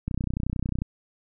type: click train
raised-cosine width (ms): 5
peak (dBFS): -15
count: 24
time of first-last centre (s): 0.08-0.82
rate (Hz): 31.1
effects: none